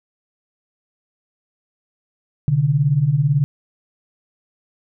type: beating tone pair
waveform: sine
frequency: 128.9 / 146.9 Hz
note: C3 / D3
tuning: -26 / +1 cents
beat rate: 18 Hz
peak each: -19 / -15 dBFS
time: 2.48-3.44 s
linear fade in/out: 0 ms
effects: none